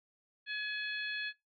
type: harmonic tone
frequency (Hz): 847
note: G#5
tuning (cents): +34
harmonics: 2 / 3 / 4 / 5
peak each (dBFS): -37 / -41 / -43 / -45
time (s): 0.46-1.33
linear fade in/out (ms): 50
effects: noise-tail reverb RT60 0.2 s tail -21 dB re dry + MP3 48 kbps